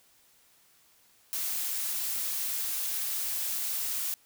blue noise, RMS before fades -32 dBFS, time 1.33-4.14 s, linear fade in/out 0 ms, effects white hiss -63 dBFS RMS until 4.25 s

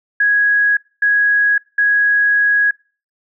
sine tone bursts at uneven times, 1661.2 Hz, G#6, in tune, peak -10 dBFS, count 3, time 0.2-0.77 / 1.02-1.58 / 1.78-2.71 s, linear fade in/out 5 ms, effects noise-tail reverb RT60 0.4 s tail -26 dB re dry

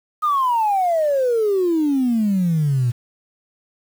sine exponential sweep, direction down, 1253 to 116.8 Hz, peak -14 dBFS, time 0.22-2.92 s, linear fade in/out 20 ms, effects tanh soft clip ceiling -12 dBFS + 7-bit

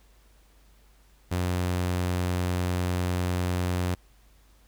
sawtooth tone, 90 Hz, F#2, 47 cents flat, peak -21 dBFS, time 1.31-3.95 s, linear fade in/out 10 ms, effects added 50 Hz sine -56 dBFS peak until 4.67 s + pink hiss -63 dBFS RMS until 4.67 s

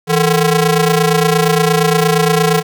sawtooth ring-modulated tone, 300.6 Hz, D4, 40 cents sharp, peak -3 dBFS, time 0.07-2.63 s, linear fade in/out 50 ms, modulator 136 Hz, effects none

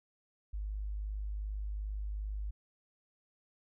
sine tone, 51.3 Hz, G#1, 21 cents flat, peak -35 dBFS, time 0.53-2.51 s, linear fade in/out 10 ms, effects none

